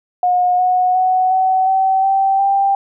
sine tone with pitch steps, 721 / 731.9 / 743 / 754.2 / 765.6 / 777.2 / 789 Hz, F#5 / F#5 / F#5 / F#5 / G5 / G5 / G5, -45 / -19 / +7 / +33 / -41 / -15 / +11 cents, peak -11 dBFS, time 0.23-2.75 s, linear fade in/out 2 ms, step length 360 ms, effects none

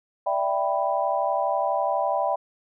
sine chord, E minor seventh, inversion third, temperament equal, 587.3 / 659.3 / 784 / 987.8 Hz, D5 / E5 / G5 / B5, 0 / 0 / 0 / 0 cents, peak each -27 / -27 / -26 / -28 dBFS, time 0.26-2.36 s, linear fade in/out 10 ms, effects none

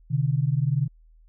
sine tone pair together, 129.21 / 149.8 Hz, C3 / D3, -21 / +35 cents, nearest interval minor third, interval 256 cents, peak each -23 dBFS, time 0.1-0.88 s, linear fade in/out 20 ms, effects added 40 Hz sine -51 dBFS peak until 1.28 s

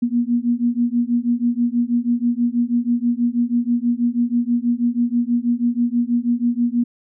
sine beating tone pair, 236.2 / 242.4 Hz, A#3 / B3, +23 / -32 cents, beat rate 6.2 Hz, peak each -19 dBFS, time 0.02-6.84 s, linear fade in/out 10 ms, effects none

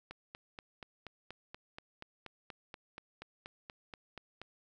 click train, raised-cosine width 0.3 ms, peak -29 dBFS, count 19, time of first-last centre 0.11-4.416 s, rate 4.18 Hz, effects none

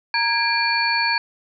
sine tone cluster, 929 / 1644 / 2380 / 4446 Hz, A#5 / G#6 / D7 / C#8, -6 / -18 / +22 / +4 cents, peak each -23 dBFS, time 0.14-1.18 s, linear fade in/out 2 ms, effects none

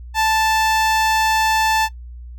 sawtooth tone with notch filter, 880 Hz, A5, in tune, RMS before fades -17 dBFS, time 0.14-1.89 s, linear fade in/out 50 ms, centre 11000 Hz, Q 1.1, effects noise-tail reverb RT60 0.1 s tail -17 dB re dry + added 60 Hz sine -32 dBFS peak until 2.38 s

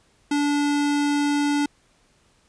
square tone, 289.6 Hz, D4, 24 cents flat, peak -20 dBFS, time 0.31-1.66 s, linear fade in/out 5 ms, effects pink hiss -61 dBFS RMS until 2.48 s + resampled to 22050 Hz

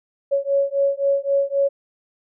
sine beating tone pair, 554.4 / 558.2 Hz, C#5 / C#5, 0 / +12 cents, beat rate 3.8 Hz, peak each -20 dBFS, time 0.31-1.69 s, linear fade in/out 20 ms, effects none

